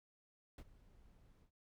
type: noise with ADSR envelope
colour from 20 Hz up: brown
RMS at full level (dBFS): -45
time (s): 0.58-1.51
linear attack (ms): 3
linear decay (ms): 50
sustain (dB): -20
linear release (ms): 84
effects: none